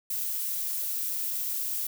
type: noise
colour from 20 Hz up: violet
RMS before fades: -31 dBFS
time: 0.1-1.87 s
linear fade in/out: 5 ms
effects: none